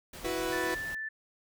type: noise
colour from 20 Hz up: pink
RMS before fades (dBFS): -45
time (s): 0.13-0.95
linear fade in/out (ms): 5
type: chord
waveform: sawtooth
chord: E suspended second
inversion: none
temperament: equal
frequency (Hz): 329.6 / 370 / 493.9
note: E4 / F#4 / B4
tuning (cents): 0 / 0 / 0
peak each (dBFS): -31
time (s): 0.24-0.75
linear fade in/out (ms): 10
type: tone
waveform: sine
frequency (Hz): 1760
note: A6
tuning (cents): 0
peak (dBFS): -34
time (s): 0.52-1.09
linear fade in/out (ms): 10
effects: none